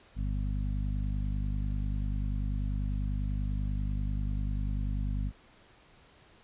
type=harmonic tone; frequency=50.2 Hz; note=G1; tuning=42 cents sharp; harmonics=1 / 2 / 3 / 4 / 5; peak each=-30 / -36 / -40 / -42 / -44 dBFS; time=0.15-5.32 s; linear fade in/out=50 ms; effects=pink hiss -59 dBFS RMS until 6.43 s + resampled to 8000 Hz